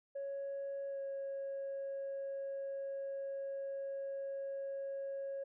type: tone with pitch glide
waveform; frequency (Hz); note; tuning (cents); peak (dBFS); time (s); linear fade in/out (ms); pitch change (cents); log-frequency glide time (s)
sine; 554.4 to 549; C#5 to C#5; 0 to -17; -37; 0.15-5.44; 10; -17; 0.89-0.99
effects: tanh soft clip ceiling -36 dBFS